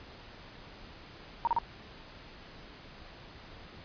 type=tone bursts; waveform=sine; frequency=932.3 Hz; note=A#5; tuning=in tune; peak=-24 dBFS; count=3; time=1.45-1.586 s; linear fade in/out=0 ms; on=22 ms; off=35 ms; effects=pink hiss -50 dBFS RMS until 3.84 s + resampled to 11025 Hz